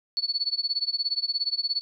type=tone with tremolo; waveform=sine; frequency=4435 Hz; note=C#8; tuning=in tune; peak=-21 dBFS; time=0.17-1.81 s; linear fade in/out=0 ms; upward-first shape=sine; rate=17 Hz; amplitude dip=95%; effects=none